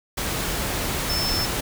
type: tone in noise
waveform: sine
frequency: 5290 Hz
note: E8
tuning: 5 cents sharp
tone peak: -24 dBFS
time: 1.09-1.46 s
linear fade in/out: 10 ms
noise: pink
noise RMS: -26 dBFS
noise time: 0.17-1.61 s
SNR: -1 dB
effects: none